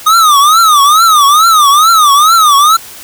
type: tone with vibrato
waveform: square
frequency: 1231 Hz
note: D#6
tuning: 19 cents flat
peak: -4 dBFS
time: 0.06-2.77 s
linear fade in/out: 10 ms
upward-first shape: triangle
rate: 2.3 Hz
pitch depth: 200 cents each way
effects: white hiss -30 dBFS RMS until 3.03 s